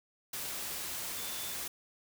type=tone in noise; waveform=sine; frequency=3520 Hz; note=A7; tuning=in tune; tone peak=-47 dBFS; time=1.17-1.54 s; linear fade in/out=5 ms; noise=white; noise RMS=-39 dBFS; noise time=0.33-1.68 s; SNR=-11 dB; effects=none